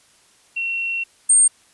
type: tone pair in turn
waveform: sine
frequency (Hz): 2725 / 8609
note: F7 / C9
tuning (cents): -43 / +48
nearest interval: octave + minor sixth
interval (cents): 1991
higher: second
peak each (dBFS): -21 / -10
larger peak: second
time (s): 0.56-1.04 / 1.29-1.48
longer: first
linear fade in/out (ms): 10
effects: white hiss -55 dBFS RMS until 1.73 s + resampled to 24000 Hz